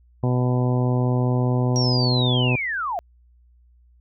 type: harmonic tone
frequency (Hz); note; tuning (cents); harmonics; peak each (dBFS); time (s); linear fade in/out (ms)
124.9; B2; +20; 1 / 2 / 3 / 4 / 5 / 6 / 7 / 8; -19 / -25 / -29 / -31 / -33 / -35 / -36 / -37; 0.23-2.56; 5
type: linear sweep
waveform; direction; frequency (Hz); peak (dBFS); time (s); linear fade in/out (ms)
sine; down; 5690 to 646; -23; 1.76-2.99; 0
effects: added 60 Hz sine -52 dBFS peak until 4 s